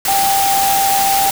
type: tone in noise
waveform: sine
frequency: 787 Hz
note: G5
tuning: 7 cents sharp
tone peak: -13 dBFS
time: 0.08-1.3 s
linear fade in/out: 2 ms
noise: white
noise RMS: -18 dBFS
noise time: 0.05-1.31 s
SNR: +2 dB
effects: none